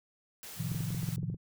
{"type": "noise", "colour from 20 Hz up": "white", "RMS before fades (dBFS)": -46, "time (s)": [0.43, 1.16], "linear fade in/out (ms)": 0}
{"type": "chord", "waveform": "sine", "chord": "F dominant seventh", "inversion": "first", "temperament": "equal", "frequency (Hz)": [110, 130.81, 155.56, 174.61], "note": ["A2", "C3", "Eb3", "F3"], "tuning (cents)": [0, 0, 0, 0], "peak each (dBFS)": -38, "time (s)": [0.56, 1.37], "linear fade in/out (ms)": 50}
{"type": "clicks", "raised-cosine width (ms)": 3, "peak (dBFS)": -31, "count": 11, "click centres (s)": [0.717, 0.748, 0.806, 0.905, 0.947, 1.031, 1.088, 1.182, 1.231, 1.3, 1.344]}
{"effects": []}